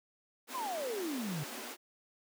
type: high-pass noise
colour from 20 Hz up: pink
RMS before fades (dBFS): -44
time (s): 0.47-1.77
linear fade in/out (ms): 50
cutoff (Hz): 220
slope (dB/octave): 96
type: exponential sweep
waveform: sine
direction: down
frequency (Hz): 1087 to 138.59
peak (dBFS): -35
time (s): 0.54-1.44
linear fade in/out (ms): 10
effects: none

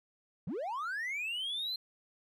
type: linear sweep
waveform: triangle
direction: up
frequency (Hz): 131.5 to 4161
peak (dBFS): -32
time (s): 0.47-1.76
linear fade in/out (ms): 5
effects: tanh soft clip ceiling -28 dBFS

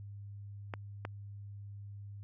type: clicks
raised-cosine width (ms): 0.5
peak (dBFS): -23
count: 2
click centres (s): 0.738 / 1.051
effects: added 101 Hz sine -44 dBFS peak until 2.23 s

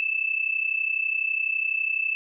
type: tone pair together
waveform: sine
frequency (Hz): 2621 / 2653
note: E7 / E7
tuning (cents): -11 / +10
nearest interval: unison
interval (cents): 21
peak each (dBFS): -25 / -27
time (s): 0-2.15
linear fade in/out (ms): 0
effects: none

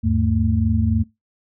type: tone cluster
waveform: sine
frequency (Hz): 79.2 / 102.7 / 223.4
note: D#2 / G#2 / A3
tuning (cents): +31 / -19 / +27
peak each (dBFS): -20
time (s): 0.03-1.04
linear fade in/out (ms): 20
effects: noise-tail reverb RT60 0.2 s tail -22 dB re dry

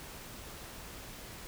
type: silence
effects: pink hiss -47 dBFS RMS until 1.47 s

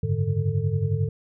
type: tone cluster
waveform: sine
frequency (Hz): 93.4 / 104.5 / 137.2 / 148.2 / 446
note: F#2 / G#2 / C#3 / D3 / A4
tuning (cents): +17 / +11 / -17 / +16 / +23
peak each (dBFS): -29 / -24 / -31 / -27 / -33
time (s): 0.03-1.09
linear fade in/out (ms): 5
effects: none

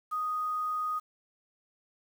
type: tone with quantisation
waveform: sine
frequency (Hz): 1244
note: D#6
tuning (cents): -1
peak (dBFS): -29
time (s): 0.11-1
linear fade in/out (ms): 20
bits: 9
effects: none

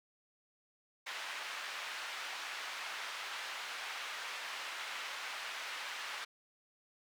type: band-pass noise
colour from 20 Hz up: white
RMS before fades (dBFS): -43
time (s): 1.06-6.25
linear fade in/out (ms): 10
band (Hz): 950 to 2700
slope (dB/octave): 12
effects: none

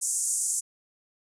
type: band-pass noise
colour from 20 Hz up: pink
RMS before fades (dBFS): -28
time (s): 0.01-0.61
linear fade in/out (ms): 20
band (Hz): 6700 to 9700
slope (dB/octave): 48
effects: none

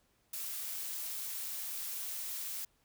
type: noise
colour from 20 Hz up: blue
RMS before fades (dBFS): -40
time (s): 0.33-2.65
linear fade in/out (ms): 5
effects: pink hiss -73 dBFS RMS until 2.84 s

